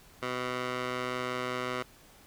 15% pulse tone with band-pass filter, 125.5 Hz, B2, 28 cents sharp, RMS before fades -34 dBFS, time 0.22-1.83 s, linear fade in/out 10 ms, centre 1500 Hz, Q 0.7, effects pink hiss -57 dBFS RMS until 2.26 s

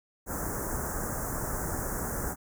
pink band-stop noise, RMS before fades -33 dBFS, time 0.26-2.36 s, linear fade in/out 50 ms, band 1700 to 6300 Hz, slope 48 dB/octave, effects none

